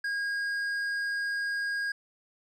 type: tone with tanh clipping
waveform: sine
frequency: 1631 Hz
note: G#6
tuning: 32 cents flat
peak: -30 dBFS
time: 0.04-1.92 s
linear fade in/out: 5 ms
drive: 8 dB
effects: none